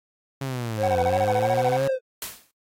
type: linear two-way sweep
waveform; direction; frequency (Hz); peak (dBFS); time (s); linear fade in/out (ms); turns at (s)
sawtooth; down then up; 138.59 to 87.7 to 138.59; -23; 0.41-1.88; 5; 1.01
type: tone with vibrato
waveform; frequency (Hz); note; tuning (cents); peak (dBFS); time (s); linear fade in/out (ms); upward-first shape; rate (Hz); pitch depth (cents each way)
triangle; 523.3; C5; 0; -20; 0.77-1.99; 50; triangle; 3; 83
type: tone bursts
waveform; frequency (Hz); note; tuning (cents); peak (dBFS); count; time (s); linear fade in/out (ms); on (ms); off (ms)
triangle; 749; F#5; +21; -20; 13; 0.83-1.767; 5; 49; 25
type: noise with exponential decay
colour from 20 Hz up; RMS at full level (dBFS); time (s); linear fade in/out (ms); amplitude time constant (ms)
white; -28; 2.22-2.51; 2; 62
effects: AAC 48 kbps